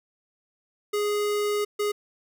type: tone bursts at uneven times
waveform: square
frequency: 414.9 Hz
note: G#4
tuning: 2 cents flat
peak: -24 dBFS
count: 2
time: 0.93-1.65 / 1.79-1.92 s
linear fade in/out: 10 ms
effects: none